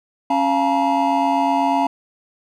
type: tone cluster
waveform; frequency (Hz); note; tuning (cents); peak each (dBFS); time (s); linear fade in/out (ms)
triangle; 274.6 / 693 / 863 / 951; C#4 / F5 / A5 / A#5; -16 / -14 / -34 / +34; -19; 0.3-1.87; 5
effects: none